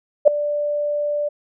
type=tone with ADSR envelope; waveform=sine; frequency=588 Hz; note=D5; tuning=2 cents sharp; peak=-3 dBFS; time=0.25-1.29 s; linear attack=26 ms; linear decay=4 ms; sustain=-16 dB; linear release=12 ms; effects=none